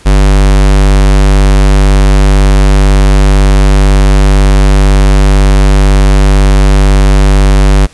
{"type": "tone", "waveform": "square", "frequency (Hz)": 49, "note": "G1", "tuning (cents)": 0, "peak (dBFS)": -3, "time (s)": [0.05, 7.87], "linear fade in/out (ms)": 20, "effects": ["pink hiss -38 dBFS RMS until 7.93 s", "resampled to 24000 Hz"]}